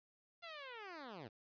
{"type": "linear sweep", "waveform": "10% pulse", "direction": "down", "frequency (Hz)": [698.5, 95.1], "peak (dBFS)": -40, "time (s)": [0.42, 1.29], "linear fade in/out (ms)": 20, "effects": ["resampled to 11025 Hz", "12-bit"]}